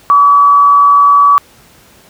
sine tone with frequency modulation, 1142 Hz, D6, 49 cents flat, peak -3 dBFS, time 0.1-1.38 s, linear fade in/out 0 ms, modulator 147 Hz, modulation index 0.21, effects pink hiss -43 dBFS RMS until 2.09 s + high-pass 60 Hz 12 dB/octave

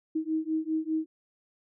sine beating tone pair, 314.1 / 319.1 Hz, D#4 / D#4, +16 / +44 cents, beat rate 5 Hz, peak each -30 / -30 dBFS, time 0.15-1.06 s, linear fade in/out 10 ms, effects none

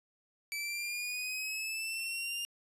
sawtooth linear sweep, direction up, 2305 to 2811 Hz, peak -32 dBFS, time 0.52-2.45 s, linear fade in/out 0 ms, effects resampled to 32000 Hz

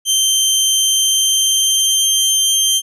20% pulse tone with pitch glide, 3129 to 3149 Hz, G7 to G7, -4 to +7 cents, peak -6 dBFS, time 0.05-2.82 s, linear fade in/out 50 ms, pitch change +11 cents, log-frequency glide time 0.75-2.07 s, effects none

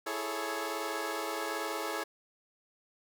15% pulse chord, A major seventh, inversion second, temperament equal with one note detuned, 329.6 / 415.3 / 436.5 / 554.4 Hz, E4 / G#4 / A4 / C#5, 0 / 0 / -14 / 0 cents, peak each -33 dBFS, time 0.06-2.04 s, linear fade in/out 10 ms, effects none

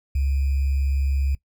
sine tone with sample-and-hold, 68.5 Hz, C#2, 20 cents flat, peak -19 dBFS, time 0.15-1.35 s, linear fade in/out 5 ms, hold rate 2450 Hz, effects noise-tail reverb RT60 0.1 s tail -20 dB re dry

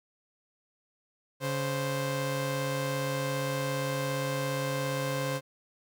sawtooth tone pair together, 140.17 / 523.3 Hz, C#3 / C5, +20 / 0 cents, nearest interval octave + major seventh, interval 2280 cents, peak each -28 dBFS, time 1.4-5.41 s, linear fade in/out 50 ms, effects none

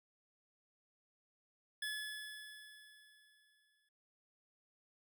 25% pulse tone with exponential decay, 1712 Hz, A6, 48 cents flat, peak -34 dBFS, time 1.82-3.89 s, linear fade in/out 5 ms, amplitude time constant 450 ms, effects none

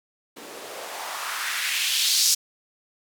blue noise with band-pass filter sweep, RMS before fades -26 dBFS, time 0.36-2.35 s, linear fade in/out 10 ms, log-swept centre 290 to 5800 Hz, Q 2, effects none

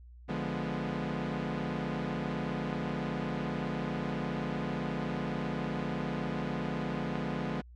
sawtooth chord, D diminished seventh, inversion none, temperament equal with one note detuned, 146.83 / 174.61 / 208.5 / 246.9 Hz, D3 / F3 / Ab3 / Cb4, 0 / 0 / +7 / 0 cents, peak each -34 dBFS, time 0.28-7.62 s, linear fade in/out 20 ms, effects added 60 Hz sine -49 dBFS peak until 7.75 s + low-pass 3000 Hz 12 dB/octave

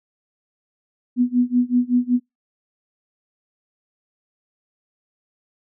sine tone with tremolo, 246.2 Hz, B3, 5 cents flat, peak -12 dBFS, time 1.16-2.2 s, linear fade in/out 50 ms, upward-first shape sine, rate 5.3 Hz, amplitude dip 95%, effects noise-tail reverb RT60 0.2 s tail -26 dB re dry

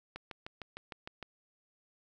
click train, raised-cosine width 0.3 ms, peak -26 dBFS, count 8, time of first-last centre 0.16-1.227 s, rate 6.56 Hz, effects none

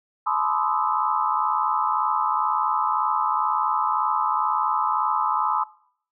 sine tone cluster, 859 / 993 / 1055 / 1216 / 1299 Hz, A5 / B5 / C6 / D#6 / E6, -42 / +9 / +14 / -40 / -26 cents, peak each -27 dBFS, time 0.26-5.64 s, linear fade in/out 10 ms, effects noise-tail reverb RT60 0.6 s tail -20 dB re dry

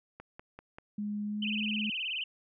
click train, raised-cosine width 0.5 ms, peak -30 dBFS, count 4, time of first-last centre 0.2-0.785 s, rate 5.13 Hz
sine tone with pitch glide, 207.7 to 212.9 Hz, G#3 to G#3, 0 to +43 cents, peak -32 dBFS, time 0.98-1.9 s, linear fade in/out 5 ms, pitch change +43 cents, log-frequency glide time 1.25-1.54 s
sine tone with vibrato, 2776 Hz, F7, 11 cents flat, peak -32 dBFS, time 1.42-2.24 s, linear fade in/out 5 ms, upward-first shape sine, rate 19 Hz, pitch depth 200 cents each way
effects none

